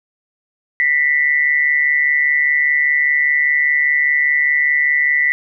sine tone with amplitude modulation, 1975.5 Hz, B6, in tune, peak -9 dBFS, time 0.8-5.32 s, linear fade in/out 0 ms, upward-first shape sine, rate 145 Hz, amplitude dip 65%, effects none

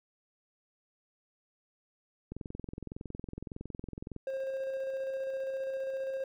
click train, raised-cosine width 3 ms, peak -27 dBFS, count 41, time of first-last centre 2.32-4.163 s, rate 21.7 Hz
triangle tone with tremolo, 534 Hz, C5, 35 cents sharp, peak -30 dBFS, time 4.27-6.24 s, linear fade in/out 2 ms, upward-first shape square, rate 15 Hz, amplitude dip 25%
effects none

